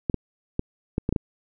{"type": "clicks", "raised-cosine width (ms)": 3, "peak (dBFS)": -10, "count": 7, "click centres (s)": [0.098, 0.143, 0.594, 0.981, 1.091, 1.126, 1.162], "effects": []}